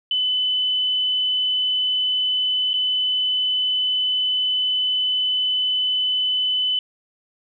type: tone with dropouts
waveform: sine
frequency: 3012 Hz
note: F#7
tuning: 30 cents sharp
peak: -18 dBFS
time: 0.11-6.79 s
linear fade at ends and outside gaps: 2 ms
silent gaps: 2.733-2.739 s
effects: none